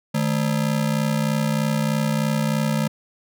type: ring-modulated tone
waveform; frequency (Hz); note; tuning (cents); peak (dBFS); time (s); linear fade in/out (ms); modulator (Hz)
square; 185; F#3; 0; -17; 0.14-2.88; 10; 31.6
effects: none